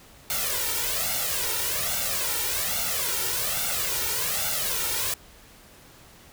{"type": "noise with flanger", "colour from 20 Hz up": "white", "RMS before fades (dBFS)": -27, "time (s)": [0.3, 5.14], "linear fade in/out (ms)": 2, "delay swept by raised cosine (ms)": [1.4, 2.2], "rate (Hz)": 1.2, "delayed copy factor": 0.85, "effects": ["pink hiss -51 dBFS RMS until 6.32 s"]}